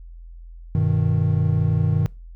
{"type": "chord", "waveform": "triangle", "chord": "G augmented", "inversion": "none", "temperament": "equal", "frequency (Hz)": [98, 123.47, 155.56], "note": ["G2", "B2", "D#3"], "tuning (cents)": [0, 0, 0], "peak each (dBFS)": [-19, -21, -18], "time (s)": [0.75, 2.06], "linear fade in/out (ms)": 0, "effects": ["noise-tail reverb RT60 0.3 s tail -25 dB re dry", "added 42 Hz sine -37 dBFS peak until 2.35 s"]}